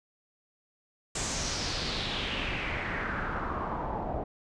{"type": "noise with low-pass filter sweep", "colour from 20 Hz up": "pink", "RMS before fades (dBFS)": -33, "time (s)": [1.15, 4.24], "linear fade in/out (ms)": 5, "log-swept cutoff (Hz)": [7700, 670], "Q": 3.3, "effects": ["resampled to 22050 Hz"]}